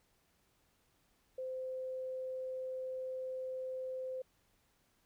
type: tone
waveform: sine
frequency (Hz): 517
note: C5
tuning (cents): -21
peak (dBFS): -38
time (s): 1.38-4.22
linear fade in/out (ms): 5
effects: pink hiss -74 dBFS RMS until 5.05 s